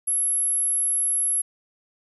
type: tone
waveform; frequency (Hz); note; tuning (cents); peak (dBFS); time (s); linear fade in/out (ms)
sine; 11175; F9; 0; -20; 0.07-1.42; 10
effects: 10-bit